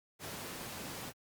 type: noise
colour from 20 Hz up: pink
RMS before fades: -43 dBFS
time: 0.19-1.13 s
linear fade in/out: 50 ms
effects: high-pass 100 Hz 12 dB/octave + Opus 48 kbps